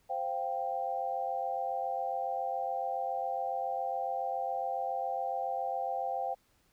sine chord, C suspended fourth, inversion none, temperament just, 523.3 / 697.7 / 784.9 Hz, C5 / F5 / G5, 0 / -2 / +2 cents, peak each -38 / -36 / -34 dBFS, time 0.09-6.35 s, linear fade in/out 20 ms, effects pink hiss -70 dBFS RMS until 6.72 s

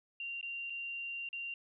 sine tone with dropouts, 2770 Hz, F7, 15 cents flat, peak -38 dBFS, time 0.2-1.54 s, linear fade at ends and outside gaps 2 ms, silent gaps 0.412-0.428 / 0.699-0.703 / 1.289-1.329 s, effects none

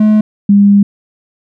triangle / sine tone pair in turn, 213.7 / 201.7 Hz, G#3 / G3, +50 / +50 cents, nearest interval minor second, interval 100 cents, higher first, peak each -3 dBFS, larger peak neither, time 0-0.21 / 0.49-0.83 s, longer second, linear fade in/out 5 ms, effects none

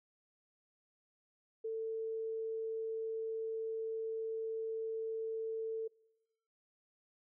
sine tone, 446.1 Hz, A4, 24 cents sharp, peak -36 dBFS, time 1.64-5.88 s, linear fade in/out 10 ms, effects noise-tail reverb RT60 1.0 s tail -25 dB re dry

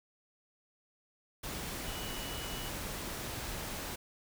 sine tone in noise, 2943 Hz, F#7, 10 cents flat, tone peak -46 dBFS, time 1.86-2.69 s, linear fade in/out 10 ms, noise pink, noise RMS -40 dBFS, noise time 1.43-3.96 s, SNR -9 dB, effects none

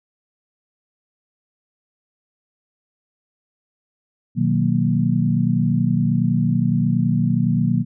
sine chord, B major seventh, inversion none, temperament equal, 123.47 / 155.56 / 185 / 233.1 Hz, B2 / D#3 / F#3 / A#3, 0 / 0 / 0 / 0 cents, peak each -21 dBFS, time 4.35-7.85 s, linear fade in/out 50 ms, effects none

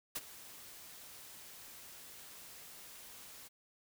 white noise with ADSR envelope, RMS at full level -37 dBFS, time 0.15-3.49 s, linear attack 10 ms, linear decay 37 ms, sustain -16 dB, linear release 25 ms, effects none

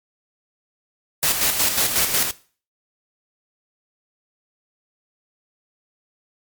white noise with tremolo, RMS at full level -18 dBFS, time 1.23-2.31 s, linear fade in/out 0 ms, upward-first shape square, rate 5.5 Hz, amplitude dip 50%, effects noise-tail reverb RT60 0.4 s tail -18 dB re dry + MP3 96 kbps

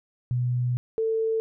sine tone pair in turn, 123.47 / 445.9 Hz, B2 / A4, 0 / +23 cents, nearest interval octave + minor seventh, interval 2223 cents, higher second, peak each -22 dBFS, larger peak neither, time 0.31-0.77 / 0.98-1.4 s, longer first, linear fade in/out 0 ms, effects none

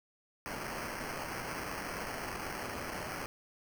white noise with sample-and-hold, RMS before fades -40 dBFS, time 0.46-3.26 s, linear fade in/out 0 ms, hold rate 3675 Hz, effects none

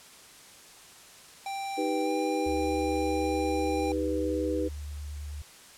square tone with pitch glide, 786 to 797.9 Hz, G5 to G5, +4 to +30 cents, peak -33 dBFS, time 1.46-3.92 s, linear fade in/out 2 ms, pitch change +26 cents, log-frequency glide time 2.03-2.09 s
sine chord, Eb augmented, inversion none, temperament equal, 311.1 / 392 / 493.9 Hz, Eb4 / G4 / B4, 0 / 0 / 0 cents, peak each -30 / -33 / -31 dBFS, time 1.77-4.69 s, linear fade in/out 20 ms
sine tone with vibrato, 73.5 Hz, D2, 2 cents sharp, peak -35 dBFS, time 2.46-5.42 s, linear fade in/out 5 ms, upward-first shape sine, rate 9.1 Hz, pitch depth 12 cents each way
effects white hiss -51 dBFS RMS until 5.77 s + low-pass 10000 Hz 12 dB/octave

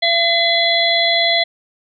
harmonic tone, 678 Hz, E5, 49 cents sharp, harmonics 1 / 3 / 5 / 6, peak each -18 / -18 / -18 / -18 dBFS, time 0.02-1.44 s, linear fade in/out 10 ms, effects none

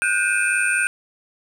sine tone cluster, 1455 / 1559 / 2439 / 2599 / 8860 Hz, F#6 / G6 / D#7 / E7 / C#9, -29 / -10 / -35 / -25 / -2 cents, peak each -22 / -21 / -24 / -26 / -27 dBFS, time 0.02-0.87 s, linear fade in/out 0 ms, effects tanh soft clip ceiling -7 dBFS + 8-bit

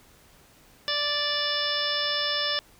harmonic tone, 585 Hz, D5, 7 cents flat, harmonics 1 / 2 / 3 / 4 / 5 / 6 / 7 / 8 / 9, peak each -34 / -35 / -32 / -41 / -33 / -30 / -39 / -37 / -30 dBFS, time 0.88-2.59 s, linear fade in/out 0 ms, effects pink hiss -56 dBFS RMS until 2.79 s

